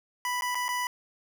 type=tone with dropouts; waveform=25% pulse; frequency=987.8 Hz; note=B5; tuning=in tune; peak=-24 dBFS; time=0.25-0.87 s; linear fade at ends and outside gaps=1 ms; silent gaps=0.41-0.421 / 0.547-0.553 / 0.682-0.689 s; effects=none